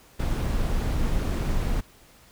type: noise with amplitude modulation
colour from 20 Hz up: brown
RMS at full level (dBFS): -23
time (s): 0.19-1.81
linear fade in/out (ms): 10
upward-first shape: sine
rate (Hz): 204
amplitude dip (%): 35
effects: pink hiss -54 dBFS RMS until 2.31 s